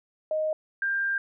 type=tone pair in turn; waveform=sine; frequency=622.3 / 1592.3 Hz; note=D#5 / G6; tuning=0 / +27 cents; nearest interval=octave + major third; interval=1627 cents; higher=second; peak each=-24 dBFS; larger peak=neither; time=0.31-0.53 / 0.82-1.18 s; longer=second; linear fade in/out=2 ms; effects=none